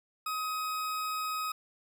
40% pulse tone, 1263 Hz, D#6, 26 cents sharp, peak -31 dBFS, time 0.26-1.52 s, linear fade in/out 5 ms, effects none

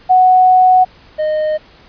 sine / triangle tone pair in turn, 740 / 615.8 Hz, F#5 / D#5, 0 / -18 cents, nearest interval minor third, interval 318 cents, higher first, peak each -5 / -11 dBFS, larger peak first, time 0.09-0.85 / 1.18-1.58 s, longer first, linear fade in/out 20 ms, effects pink hiss -44 dBFS RMS until 1.88 s + resampled to 11025 Hz

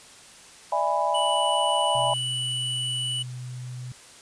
sine chord, E dominant seventh, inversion third, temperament just, 593.3 / 659.3 / 824.1 / 988.9 Hz, D5 / E5 / G#5 / B5, +18 / 0 / -14 / +2 cents, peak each -28 / -28 / -26 / -26 dBFS, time 0.72-2.14 s, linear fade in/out 5 ms
square tone, 2960 Hz, F#7, in tune, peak -27 dBFS, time 1.14-3.23 s, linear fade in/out 10 ms
sine tone with pitch glide, 126.2 to 125.33 Hz, B2 to B2, +38 to +26 cents, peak -33 dBFS, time 1.95-3.92 s, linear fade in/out 2 ms, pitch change -12 cents, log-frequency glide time 2.26-2.48 s
effects white hiss -48 dBFS RMS until 4.21 s + resampled to 22050 Hz

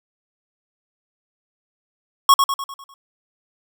square tone with echo, 1100 Hz, C#6, 14 cents flat, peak -8 dBFS, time 2.29-2.34 s, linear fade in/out 2 ms, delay 100 ms, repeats 6, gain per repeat -6 dB, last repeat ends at 2.94 s, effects none

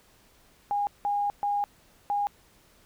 sine tone bursts at uneven times, 816 Hz, G#5, 31 cents flat, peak -24 dBFS, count 4, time 0.71-0.87 / 1.05-1.3 / 1.43-1.64 / 2.1-2.27 s, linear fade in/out 0 ms, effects pink hiss -60 dBFS RMS until 2.85 s

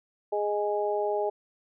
harmonic tone, 207.2 Hz, G#3, 4 cents flat, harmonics 2 / 3 / 4, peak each -28 / -30 / -31 dBFS, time 0.32-1.3 s, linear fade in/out 10 ms, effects none

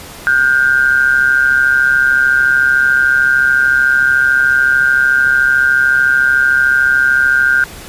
sine tone pair together, 1434.4 / 1568 Hz, F6 / G6, +46 / 0 cents, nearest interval major second, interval 154 cents, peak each -11 dBFS, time 0.27-7.64 s, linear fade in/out 0 ms, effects pink hiss -32 dBFS RMS until 7.88 s + resampled to 32000 Hz

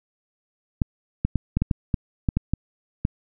clicks, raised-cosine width 5 ms, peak -8 dBFS, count 11, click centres 0.818 / 1.25 / 1.357 / 1.57 / 1.62 / 1.712 / 1.942 / 2.288 / 2.37 / 2.536 / 3.051 s, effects none

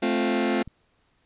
sawtooth chord, F major, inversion first, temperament just, 218.3 / 261.9 / 349.2 Hz, A3 / C4 / F4, -13 / +2 / 0 cents, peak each -22 dBFS, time 0.02-0.63 s, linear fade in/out 10 ms
violet noise, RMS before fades -40 dBFS, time 0.14-0.63 s, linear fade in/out 10 ms
click, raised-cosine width 5 ms, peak -27 dBFS, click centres 0.676 s
effects pink hiss -67 dBFS RMS until 1.25 s + resampled to 8000 Hz

